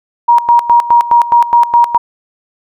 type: tone with tremolo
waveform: sine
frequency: 948 Hz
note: A#5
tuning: 29 cents sharp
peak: -3 dBFS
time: 0.28-1.98 s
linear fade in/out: 10 ms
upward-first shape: square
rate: 4.8 Hz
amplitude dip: 80%
effects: none